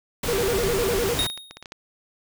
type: noise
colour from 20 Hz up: pink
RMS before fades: -27 dBFS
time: 0.23-1.27 s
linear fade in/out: 5 ms
type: tone with vibrato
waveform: triangle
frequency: 430.6 Hz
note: A4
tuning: 37 cents flat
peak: -20 dBFS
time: 0.28-1.14 s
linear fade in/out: 5 ms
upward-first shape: square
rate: 9.9 Hz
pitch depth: 180 cents each way
type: clicks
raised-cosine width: 0.2 ms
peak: -20 dBFS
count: 11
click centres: 0.915 / 0.994 / 1.099 / 1.191 / 1.3 / 1.376 / 1.51 / 1.57 / 1.626 / 1.658 / 1.721 s
type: tone with exponential decay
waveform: square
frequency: 3729 Hz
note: A#7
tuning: in tune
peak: -20 dBFS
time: 1.19-1.63 s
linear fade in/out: 0 ms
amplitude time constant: 94 ms
effects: none